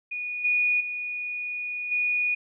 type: tone with level steps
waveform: sine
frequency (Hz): 2459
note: D#7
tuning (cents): -21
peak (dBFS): -29 / -20 / -29 / -22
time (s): 0.11-2.35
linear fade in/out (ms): 10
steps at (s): 0.44 / 0.8 / 1.91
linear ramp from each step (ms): 10
effects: none